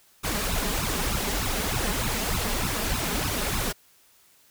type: noise with flanger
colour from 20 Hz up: pink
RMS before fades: -27 dBFS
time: 0.23-3.73 s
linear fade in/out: 20 ms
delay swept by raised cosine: 0.75 to 4.95 ms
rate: 3.3 Hz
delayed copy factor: +1
effects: white hiss -59 dBFS RMS until 4.5 s